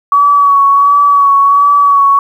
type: tone with vibrato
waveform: sine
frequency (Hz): 1131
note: C#6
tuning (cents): +34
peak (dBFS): -4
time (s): 0.12-2.19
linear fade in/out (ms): 2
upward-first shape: sine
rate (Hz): 1.4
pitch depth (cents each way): 28
effects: 7-bit